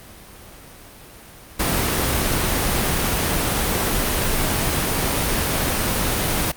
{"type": "noise", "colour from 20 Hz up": "pink", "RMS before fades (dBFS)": -20, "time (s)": [1.59, 6.52], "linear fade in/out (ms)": 10, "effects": ["pink hiss -42 dBFS RMS until 6.56 s", "Opus 32 kbps"]}